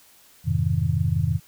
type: chord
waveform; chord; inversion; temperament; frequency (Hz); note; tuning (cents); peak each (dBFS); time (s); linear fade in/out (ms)
sine; F minor seventh; none; just; 87.31 / 104.77 / 130.96 / 157.15; F2 / Ab2 / C3 / Eb3; 0 / +16 / +2 / +18; -25; 0.44-1.4; 50
effects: white hiss -54 dBFS RMS until 1.47 s